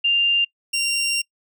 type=tone pair in turn; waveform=sine / 20% pulse; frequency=2794 / 2768 Hz; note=F7 / F7; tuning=0 / -16 cents; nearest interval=unison; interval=16 cents; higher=first; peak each=-15 dBFS; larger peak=neither; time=0.04-0.45 / 0.73-1.22 s; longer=second; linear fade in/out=10 ms; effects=noise-tail reverb RT60 0.1 s tail -26 dB re dry